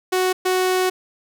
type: tone bursts at uneven times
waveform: sawtooth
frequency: 370 Hz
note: F#4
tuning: in tune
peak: -13 dBFS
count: 2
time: 0.12-0.33 / 0.45-0.9 s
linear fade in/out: 10 ms
effects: none